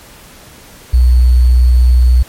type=tone with sample-and-hold; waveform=sine; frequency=61.74 Hz; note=B1; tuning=in tune; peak=-4 dBFS; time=0.93-2.23 s; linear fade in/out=10 ms; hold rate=4410 Hz; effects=pink hiss -38 dBFS RMS until 2.28 s + MP3 64 kbps